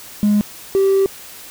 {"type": "tone pair in turn", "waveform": "triangle", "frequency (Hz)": [207.7, 388.8], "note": ["G#3", "G4"], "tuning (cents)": [0, -14], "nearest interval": "major seventh", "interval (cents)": 1086, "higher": "second", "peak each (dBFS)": -8, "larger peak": "neither", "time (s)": [[0.23, 0.41], [0.75, 1.06]], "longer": "second", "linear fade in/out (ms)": 0, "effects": ["tanh soft clip ceiling -7 dBFS", "white hiss -37 dBFS RMS until 1.5 s"]}